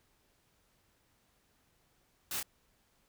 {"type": "noise with echo", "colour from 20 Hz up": "white", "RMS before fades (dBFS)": -38, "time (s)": [2.31, 2.4], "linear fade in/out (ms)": 2, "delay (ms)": 29, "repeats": 1, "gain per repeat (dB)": -2, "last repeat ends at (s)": 2.429, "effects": ["pink hiss -72 dBFS RMS until 3.08 s"]}